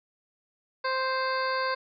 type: harmonic tone with a mistuned harmonic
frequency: 523 Hz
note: C5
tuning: 1 cent flat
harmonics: 1 / 2 / 3 / 4 / 5 / 7 / 8 / 9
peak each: -31 / -29 / -32 / -39 / -44 / -46 / -41 / -40 dBFS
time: 0.84-1.75 s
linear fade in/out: 10 ms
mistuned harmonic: 8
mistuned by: +31 cents
effects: none